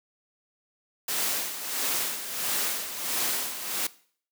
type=noise with tremolo; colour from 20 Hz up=white; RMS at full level=-27 dBFS; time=1.08-3.87 s; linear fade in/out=5 ms; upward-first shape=sine; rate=1.5 Hz; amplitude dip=65%; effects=noise-tail reverb RT60 0.5 s tail -19 dB re dry + high-pass 200 Hz 12 dB/octave